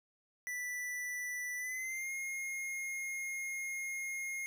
square tone with pitch glide, 1975.5 to 2142 Hz, B6 to C7, 0 to +40 cents, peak -38 dBFS, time 0.47-4.46 s, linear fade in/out 0 ms, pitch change +140 cents, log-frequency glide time 1.57-2.11 s, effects none

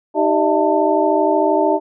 sine tone cluster, 312.3 / 389.1 / 606 / 659 / 891 Hz, D#4 / G4 / D#5 / E5 / A5, +7 / -13 / -46 / -1 / +22 cents, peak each -19 dBFS, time 0.14-1.8 s, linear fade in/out 50 ms, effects none

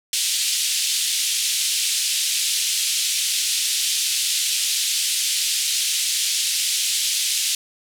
pink band-pass noise, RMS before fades -22 dBFS, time 0.13-7.55 s, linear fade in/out 2 ms, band 3000 to 11000 Hz, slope 24 dB/octave, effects none

